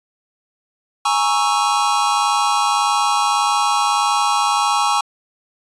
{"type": "chord", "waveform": "square", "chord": "A# half-diminished seventh", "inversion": "third", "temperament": "equal", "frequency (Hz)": [830.6, 932.3, 1108.7, 1318.5], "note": ["G#5", "A#5", "C#6", "E6"], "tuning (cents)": [0, 0, 0, 0], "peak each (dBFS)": [-20, -23, -20, -23], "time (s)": [1.05, 5.01], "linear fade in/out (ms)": 5, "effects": ["resampled to 22050 Hz"]}